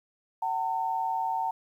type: tone pair together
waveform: sine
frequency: 759.4 / 900 Hz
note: F#5 / A5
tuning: +45 / +39 cents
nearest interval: minor third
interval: 294 cents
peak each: -31 / -28 dBFS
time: 0.42-1.51 s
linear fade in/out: 5 ms
effects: 10-bit